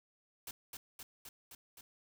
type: noise with echo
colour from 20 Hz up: white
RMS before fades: -45 dBFS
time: 0.47-0.51 s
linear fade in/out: 2 ms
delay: 260 ms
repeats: 5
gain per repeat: -2 dB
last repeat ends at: 1.81 s
effects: none